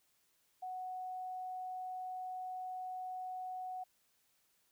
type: tone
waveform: sine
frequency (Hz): 740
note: F#5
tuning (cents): 0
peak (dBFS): -40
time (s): 0.62-3.84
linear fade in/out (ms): 10
effects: white hiss -75 dBFS RMS until 4.71 s